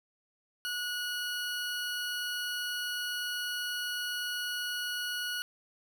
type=tone; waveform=20% pulse; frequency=1459 Hz; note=F#6; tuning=25 cents flat; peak=-28 dBFS; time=0.65-5.42 s; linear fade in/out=0 ms; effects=none